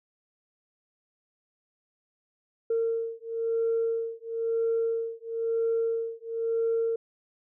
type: beating tone pair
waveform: sine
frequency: 456.4 / 457.4 Hz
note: A#4 / A#4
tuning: -37 / -33 cents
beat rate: 1 Hz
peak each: -28 dBFS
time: 2.7-6.96 s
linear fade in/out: 5 ms
effects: tanh soft clip ceiling -19 dBFS